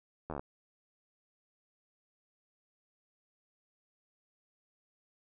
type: slowing click train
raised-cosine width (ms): 1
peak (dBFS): -25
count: 8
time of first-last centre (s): 0.3-0.395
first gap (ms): 12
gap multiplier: 1.04
effects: none